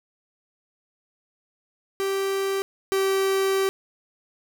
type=tone pair in turn; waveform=45% pulse; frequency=390 / 387.1 Hz; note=G4 / G4; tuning=-9 / -22 cents; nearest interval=unison; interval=13 cents; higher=first; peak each=-23 / -20 dBFS; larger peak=second; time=2-2.62 / 2.92-3.69 s; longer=second; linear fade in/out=0 ms; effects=none

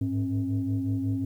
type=tone cluster; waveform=sine; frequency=103.1 / 108.6 / 269.6 Hz; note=G#2 / A2 / C#4; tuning=-12 / -22 / -48 cents; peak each=-28 / -31 / -27 dBFS; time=0.01-1.25 s; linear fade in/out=5 ms; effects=tanh soft clip ceiling -19 dBFS + 10-bit

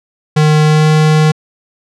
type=tone with pitch glide; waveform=square; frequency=153.1 to 154.7 Hz; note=D#3 to D#3; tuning=-28 to -10 cents; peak=-7 dBFS; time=0.36-1.32 s; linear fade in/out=10 ms; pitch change=+18 cents; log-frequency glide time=0.63-0.88 s; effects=low-pass 7000 Hz 12 dB/octave

